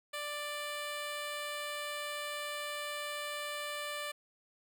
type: tone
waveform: 10% pulse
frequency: 589 Hz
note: D5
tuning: 5 cents sharp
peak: -29 dBFS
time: 0.13-4.12 s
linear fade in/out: 10 ms
effects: none